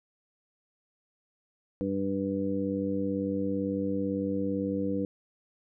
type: harmonic tone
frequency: 97.9 Hz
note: G2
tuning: 2 cents flat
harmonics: 1 / 2 / 3 / 4 / 5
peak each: -40 / -32 / -31 / -43 / -33 dBFS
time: 1.81-5.05 s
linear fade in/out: 0 ms
effects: none